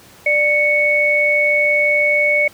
sine tone pair together, 592.3 / 2217 Hz, D5 / C#7, +15 / 0 cents, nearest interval octave + major seventh, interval 2285 cents, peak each -18 / -13 dBFS, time 0.26-2.48 s, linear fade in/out 5 ms, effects pink hiss -44 dBFS RMS until 2.53 s + high-pass 80 Hz 12 dB/octave

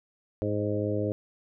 harmonic tone with a mistuned harmonic, 104.6 Hz, G#2, 13 cents sharp, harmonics 1 / 2 / 3 / 4 / 5 / 6, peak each -31 / -36 / -32 / -33 / -32 / -37 dBFS, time 0.42-1.12 s, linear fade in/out 0 ms, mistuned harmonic 6, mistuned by -20 cents, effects none

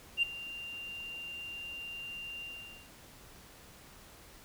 sine tone with ADSR envelope, 2783 Hz, F7, 7 cents flat, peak -22 dBFS, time 0.17-2.9 s, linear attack 55 ms, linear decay 11 ms, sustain -18 dB, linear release 490 ms, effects tanh soft clip ceiling -20 dBFS + pink hiss -55 dBFS RMS until 4.44 s

